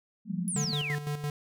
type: band-pass noise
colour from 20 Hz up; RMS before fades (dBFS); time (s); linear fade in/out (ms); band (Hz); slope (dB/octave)
white; -34; 0.25-0.76; 50; 170 to 220; 96
type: exponential sweep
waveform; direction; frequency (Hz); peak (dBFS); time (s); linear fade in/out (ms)
sine; down; 10640 to 1760; -31; 0.48-0.95; 0
type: tone with tremolo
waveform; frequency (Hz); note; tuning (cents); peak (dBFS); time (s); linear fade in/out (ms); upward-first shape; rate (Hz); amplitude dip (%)
square; 146.9; D3; +1; -30; 0.56-1.3; 2; square; 5.9; 60
effects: none